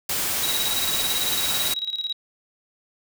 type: noise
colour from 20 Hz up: white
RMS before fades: -25 dBFS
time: 0.09-1.74 s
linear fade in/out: 5 ms
type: tone with tremolo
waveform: sine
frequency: 3842 Hz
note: B7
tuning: 48 cents flat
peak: -23 dBFS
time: 0.43-2.13 s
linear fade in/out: 5 ms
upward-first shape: square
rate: 18 Hz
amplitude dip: 70%
effects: none